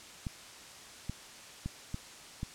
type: clicks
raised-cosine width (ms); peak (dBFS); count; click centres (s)
5; -23; 5; 0.268 / 1.096 / 1.66 / 1.944 / 2.431
effects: white hiss -50 dBFS RMS until 2.54 s + low-pass 8000 Hz 12 dB/octave